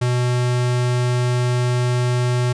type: tone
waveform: square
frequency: 123.47 Hz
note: B2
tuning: in tune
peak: -17 dBFS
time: 0.01-2.53 s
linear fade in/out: 10 ms
effects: resampled to 22050 Hz

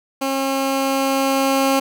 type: tone with level ramp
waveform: 15% pulse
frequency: 270.4 Hz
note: C#4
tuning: 43 cents flat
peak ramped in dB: -13 to -8 dBFS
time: 0.21-1.8 s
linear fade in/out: 10 ms
effects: none

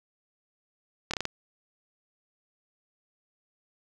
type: slowing click train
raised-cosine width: 0.2 ms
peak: -12 dBFS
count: 5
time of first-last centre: 1.11-1.254 s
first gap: 26 ms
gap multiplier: 1.22
effects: none

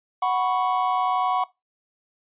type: chord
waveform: triangle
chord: F# suspended fourth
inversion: none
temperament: equal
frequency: 740 / 987.8 / 1108.7 Hz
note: F#5 / B5 / C#6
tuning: 0 / 0 / 0 cents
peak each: -21 / -25 / -23 dBFS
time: 0.22-1.44 s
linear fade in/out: 5 ms
effects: noise-tail reverb RT60 0.2 s tail -20 dB re dry + resampled to 8000 Hz

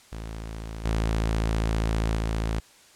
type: tone with level steps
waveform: sawtooth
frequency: 55 Hz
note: A1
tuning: in tune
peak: -30 / -19 / -21 dBFS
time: 0.12-2.6 s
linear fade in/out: 5 ms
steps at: 0.84 / 2.15 s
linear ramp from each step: 20 ms
effects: white hiss -54 dBFS RMS until 2.95 s + low-pass 9000 Hz 12 dB/octave

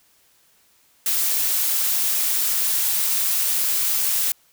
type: noise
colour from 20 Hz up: blue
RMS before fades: -21 dBFS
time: 1.06-4.32 s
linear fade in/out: 2 ms
effects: white hiss -59 dBFS RMS until 4.52 s

